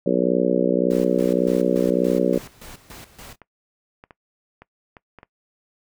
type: harmonic tone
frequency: 61.74 Hz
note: B1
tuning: in tune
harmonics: 3 / 4 / 5 / 6 / 7 / 8 / 9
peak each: -24 / -24 / -24 / -24 / -24 / -24 / -24 dBFS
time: 0.06-2.38 s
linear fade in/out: 5 ms
type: noise with tremolo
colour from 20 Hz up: pink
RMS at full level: -40 dBFS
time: 0.9-3.36 s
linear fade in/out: 10 ms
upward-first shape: square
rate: 3.5 Hz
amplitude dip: 75%
type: clicks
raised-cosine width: 0.5 ms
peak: -27 dBFS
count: 9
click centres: 2.474 / 2.916 / 3.417 / 4.039 / 4.108 / 4.62 / 4.968 / 5.187 / 5.231 s
effects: noise-tail reverb RT60 0.1 s tail -20 dB re dry